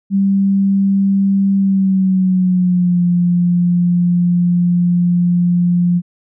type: tone with pitch glide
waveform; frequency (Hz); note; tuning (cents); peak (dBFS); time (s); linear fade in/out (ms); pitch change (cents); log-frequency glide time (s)
sine; 196 to 175.63; G3 to F3; 0 to +10; -10; 0.1-6.02; 50; -190; 1.57-3.02
effects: none